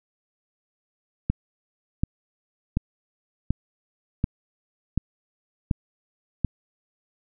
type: click train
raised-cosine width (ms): 5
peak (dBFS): -9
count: 8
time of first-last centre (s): 1.3-6.447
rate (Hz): 1.36
effects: none